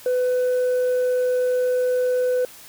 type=tone; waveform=sine; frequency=501 Hz; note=B4; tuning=25 cents sharp; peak=-15 dBFS; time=0.06-2.45 s; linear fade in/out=2 ms; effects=tanh soft clip ceiling -17 dBFS + white hiss -44 dBFS RMS until 2.68 s